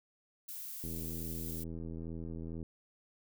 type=noise; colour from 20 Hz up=violet; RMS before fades=-44 dBFS; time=0.48-1.64 s; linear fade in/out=10 ms
type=click train; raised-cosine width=3 ms; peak=-31 dBFS; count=148; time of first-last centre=0.84-2.628 s; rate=82.2 Hz
effects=none